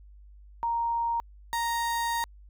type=tone pair in turn; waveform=sine / 35% pulse; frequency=932.3 / 932.3 Hz; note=A#5 / A#5; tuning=0 / 0 cents; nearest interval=unison; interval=0 cents; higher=neither; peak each=-25 / -25 dBFS; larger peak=neither; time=0.63-1.2 / 1.53-2.24 s; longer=second; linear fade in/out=0 ms; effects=added 50 Hz sine -48 dBFS peak until 2.49 s